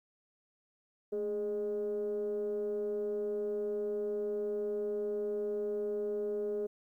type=tone with frequency modulation; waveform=sine; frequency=415.3 Hz; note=G#4; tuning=in tune; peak=-31 dBFS; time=1.12-6.67 s; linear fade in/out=10 ms; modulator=199 Hz; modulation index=0.45; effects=tanh soft clip ceiling -27 dBFS + 12-bit